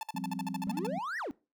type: tone bursts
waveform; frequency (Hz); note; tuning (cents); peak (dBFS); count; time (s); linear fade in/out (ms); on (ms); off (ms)
45% pulse; 875; A5; -10; -34; 12; 0.01-0.867; 2; 21; 55
type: chord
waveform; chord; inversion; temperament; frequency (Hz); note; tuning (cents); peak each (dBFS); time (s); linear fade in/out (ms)
sine; F suspended second; none; equal; 174.61 / 196 / 261.6; F3 / G3 / C4; 0 / 0 / 0; -39; 0.14-0.99; 10
type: exponential two-way sweep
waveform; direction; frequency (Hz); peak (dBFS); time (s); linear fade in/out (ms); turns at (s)
triangle; up then down; 185 to 1975.5 to 241.8; -32; 0.67-1.31; 0; 1.18
effects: noise-tail reverb RT60 0.3 s tail -22 dB re dry